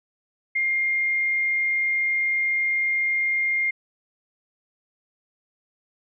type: tone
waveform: sine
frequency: 2118 Hz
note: C7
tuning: 21 cents sharp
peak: -20 dBFS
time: 0.55-3.71 s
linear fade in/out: 10 ms
effects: none